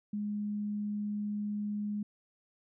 sine tone, 207.7 Hz, G#3, in tune, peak -32 dBFS, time 0.13-2.03 s, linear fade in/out 5 ms, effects none

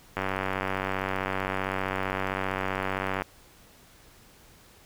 click train, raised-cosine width 0.5 ms, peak -13 dBFS, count 292, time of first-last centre 0.17-3.22 s, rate 95.4 Hz, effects pink hiss -55 dBFS RMS until 4.85 s

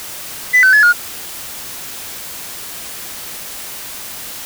sine tone with pitch steps, 1998 / 1525 / 1706 / 1431 Hz, B6 / G6 / G#6 / F6, +20 / -48 / +46 / +42 cents, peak -4 dBFS, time 0.53-0.93 s, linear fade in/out 20 ms, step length 100 ms, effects tanh soft clip ceiling -4 dBFS + white hiss -29 dBFS RMS until 4.45 s

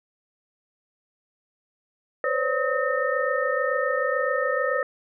sine tone cluster, 504 / 531 / 573 / 1273 / 1822 Hz, B4 / C5 / D5 / D#6 / A#6, +35 / +25 / -43 / +39 / -40 cents, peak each -28 dBFS, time 2.24-4.83 s, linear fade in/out 2 ms, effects none

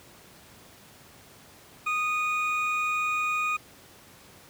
triangle tone pair together, 1241 / 2467 Hz, D#6 / D#7, -5 / -15 cents, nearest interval octave, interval 1190 cents, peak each -26 dBFS, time 1.86-3.57 s, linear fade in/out 10 ms, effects pink hiss -52 dBFS RMS until 4.49 s + high-pass 80 Hz 12 dB/octave

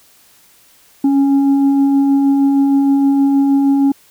sine tone with frequency modulation, 277.2 Hz, C#4, in tune, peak -9 dBFS, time 1.04-3.92 s, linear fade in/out 5 ms, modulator 548 Hz, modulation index 0.28, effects white hiss -49 dBFS RMS until 4.1 s

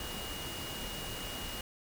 sine tone in noise, 2871 Hz, F7, 47 cents sharp, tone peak -44 dBFS, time 0-1.61 s, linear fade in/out 2 ms, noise pink, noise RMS -41 dBFS, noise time 0-1.61 s, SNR -6 dB, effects none

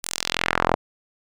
sawtooth tone with band-pass filter sweep, 42.96 Hz, F1, 28 cents flat, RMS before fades -24 dBFS, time 0.03-0.75 s, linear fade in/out 10 ms, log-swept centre 10000 to 730 Hz, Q 1.5, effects none

